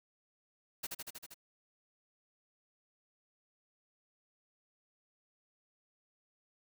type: noise with echo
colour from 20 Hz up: white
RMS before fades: -39 dBFS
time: 0.83-0.87 s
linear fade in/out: 10 ms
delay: 79 ms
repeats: 6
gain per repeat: -2 dB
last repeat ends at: 1.344 s
effects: none